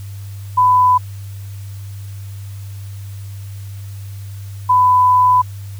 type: tone pair in turn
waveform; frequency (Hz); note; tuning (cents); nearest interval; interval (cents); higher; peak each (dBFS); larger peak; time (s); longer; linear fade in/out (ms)
sine; 1000 / 1000; B5 / B5; +21 / +21; unison; 0; neither; -8; neither; 0.57-0.98 / 4.69-5.42; second; 10
effects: added 99 Hz sine -27 dBFS peak until 5.79 s + white hiss -45 dBFS RMS until 5.79 s